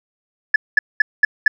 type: tone bursts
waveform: sine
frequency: 1719 Hz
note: A6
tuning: 41 cents flat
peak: -6 dBFS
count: 5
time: 0.54-1.48 s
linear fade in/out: 5 ms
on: 20 ms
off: 210 ms
effects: tanh soft clip ceiling -5 dBFS